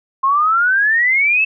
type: exponential sweep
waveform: sine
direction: up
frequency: 1056 to 2662 Hz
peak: -11 dBFS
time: 0.23-1.45 s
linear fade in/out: 10 ms
effects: none